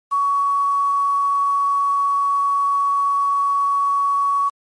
sine tone with quantisation, 1123 Hz, C#6, 22 cents sharp, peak -15 dBFS, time 0.11-4.5 s, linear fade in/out 20 ms, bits 7, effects MP3 48 kbps

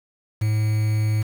triangle tone with quantisation, 107.9 Hz, A2, 33 cents flat, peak -16 dBFS, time 0.41-1.23 s, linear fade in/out 10 ms, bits 6, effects none

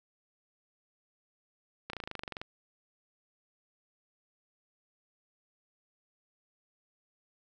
slowing click train, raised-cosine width 0.3 ms, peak -22 dBFS, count 14, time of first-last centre 1.9-2.415 s, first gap 33 ms, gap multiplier 1.03, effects none

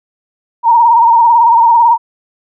sine tone with vibrato, 932.3 Hz, A#5, in tune, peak -4 dBFS, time 0.63-1.98 s, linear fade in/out 50 ms, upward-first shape sine, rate 18 Hz, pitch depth 59 cents each way, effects none

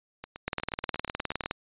two click trains, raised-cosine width 0.3 ms, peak -13 / -22 dBFS, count 21 / 11, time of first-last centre 0.48-1.511 / 0.24-1.438 s, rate 19.4 / 8.35 Hz, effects resampled to 8000 Hz

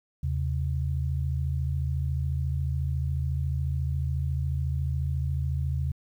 sine tone pair together, 79.3 / 133.37 Hz, D#2 / C3, +33 / +34 cents, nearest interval major sixth, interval 901 cents, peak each -27 / -29 dBFS, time 0.23-5.92 s, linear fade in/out 5 ms, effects 10-bit

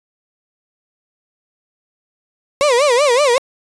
35% pulse tone with vibrato, 531 Hz, C5, 25 cents sharp, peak -9 dBFS, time 2.61-3.38 s, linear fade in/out 0 ms, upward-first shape sine, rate 5.3 Hz, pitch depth 210 cents each way, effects resampled to 22050 Hz

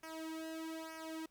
sawtooth tone with flanger, 321.1 Hz, E4, 45 cents flat, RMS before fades -45 dBFS, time 0.03-1.26 s, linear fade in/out 5 ms, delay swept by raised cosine 0.25 to 2.25 ms, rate 1.1 Hz, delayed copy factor -0.95, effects pink hiss -75 dBFS RMS until 1.3 s

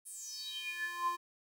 square tone with high-pass filter sweep, 348.4 Hz, F4, 4 cents flat, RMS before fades -40 dBFS, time 0.05-1.17 s, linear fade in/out 20 ms, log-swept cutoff 10000 to 820 Hz, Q 8.5, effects none

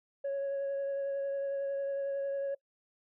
sine tone with vibrato, 554 Hz, C#5, 1 cent flat, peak -29 dBFS, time 0.24-2.55 s, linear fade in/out 10 ms, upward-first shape triangle, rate 11 Hz, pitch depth 15 cents each way, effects noise-tail reverb RT60 0.1 s tail -23 dB re dry + tanh soft clip ceiling -30 dBFS

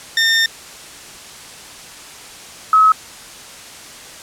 20% pulse / sine tone pair in turn, 1814 / 1283.1 Hz, A#6 / E6, -48 / -47 cents, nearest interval tritone, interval 599 cents, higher first, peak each -7 dBFS, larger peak neither, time 0.17-0.46 / 2.73-2.92 s, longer first, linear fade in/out 2 ms, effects white hiss -36 dBFS RMS until 4.22 s + low-pass 9000 Hz 12 dB/octave

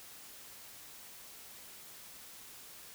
silence, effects white hiss -52 dBFS RMS until 2.94 s

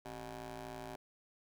15% pulse ring-modulated tone, 116.54 Hz, A#2, in tune, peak -35 dBFS, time 0.05-0.96 s, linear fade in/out 5 ms, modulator 498 Hz, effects none

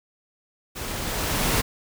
pink noise with level ramp, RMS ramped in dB -33 to -21 dBFS, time 0.75-1.62 s, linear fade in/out 20 ms, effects none

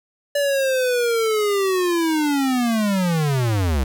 square linear sweep, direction down, 579 to 61.74 Hz, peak -18 dBFS, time 0.35-3.84 s, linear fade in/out 5 ms, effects none

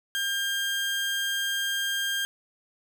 30% pulse tone pair together, 1600 / 3200 Hz, G6 / G7, +35 / +35 cents, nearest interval octave, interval 1200 cents, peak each -25 / -32 dBFS, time 0.15-2.25 s, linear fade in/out 0 ms, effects none

